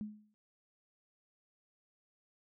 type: tone with exponential decay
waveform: sine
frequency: 211.4 Hz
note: G#3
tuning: 31 cents sharp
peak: -35 dBFS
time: 0.01-0.34 s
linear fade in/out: 0 ms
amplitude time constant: 70 ms
effects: none